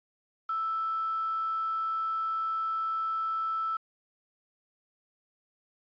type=tone with quantisation; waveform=sine; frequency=1319 Hz; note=E6; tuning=1 cent sharp; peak=-28 dBFS; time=0.49-3.77 s; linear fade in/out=5 ms; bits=8; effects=resampled to 11025 Hz